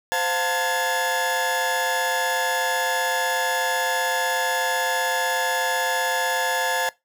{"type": "tone cluster", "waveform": "40% pulse", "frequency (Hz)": [519, 708, 896, 1696], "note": ["C5", "F5", "A5", "G#6"], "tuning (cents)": [-14, 23, 31, 36], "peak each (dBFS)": [-28, -28, -25, -24], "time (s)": [0.12, 6.89], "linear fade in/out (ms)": 0, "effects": ["noise-tail reverb RT60 0.2 s tail -21 dB re dry"]}